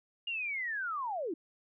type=linear sweep; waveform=sine; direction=down; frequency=2851 to 291.3 Hz; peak=-33 dBFS; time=0.27-1.34 s; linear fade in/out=5 ms; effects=none